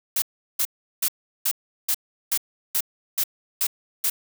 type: noise bursts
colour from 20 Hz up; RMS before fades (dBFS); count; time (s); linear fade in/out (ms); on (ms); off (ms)
blue; -22; 10; 0.16-4.1; 5; 61; 370
effects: none